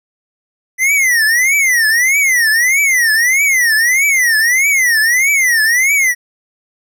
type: tone with vibrato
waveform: square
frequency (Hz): 1992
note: B6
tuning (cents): +14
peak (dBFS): -10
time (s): 0.78-6.15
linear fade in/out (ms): 50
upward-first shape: triangle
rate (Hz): 1.6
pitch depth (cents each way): 270
effects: none